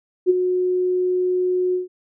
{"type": "tone with ADSR envelope", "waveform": "sine", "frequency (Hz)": 364.5, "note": "F#4", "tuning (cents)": -26, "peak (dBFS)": -9, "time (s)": [0.26, 1.88], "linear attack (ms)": 37, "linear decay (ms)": 23, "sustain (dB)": -8, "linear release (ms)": 140, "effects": []}